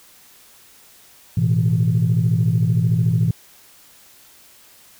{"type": "chord", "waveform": "sine", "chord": "A suspended second", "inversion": "none", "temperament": "equal", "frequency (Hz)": [110, 123.47, 164.81], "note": ["A2", "B2", "E3"], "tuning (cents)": [0, 0, 0], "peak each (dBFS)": -18, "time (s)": [1.37, 3.31], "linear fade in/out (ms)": 5, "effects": ["tanh soft clip ceiling -8 dBFS", "white hiss -49 dBFS RMS until 4.99 s"]}